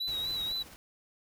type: tone with vibrato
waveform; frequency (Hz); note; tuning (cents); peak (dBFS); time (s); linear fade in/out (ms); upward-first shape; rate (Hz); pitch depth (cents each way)
triangle; 3897; B7; -24; -30; 0-0.63; 10; sine; 4; 47
type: noise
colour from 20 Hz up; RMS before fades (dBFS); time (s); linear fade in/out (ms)
pink; -49; 0.07-0.52; 5
type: noise with tremolo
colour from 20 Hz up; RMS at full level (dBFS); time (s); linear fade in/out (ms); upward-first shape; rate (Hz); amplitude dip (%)
pink; -50; 0.08-0.76; 0; square; 19; 25
effects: none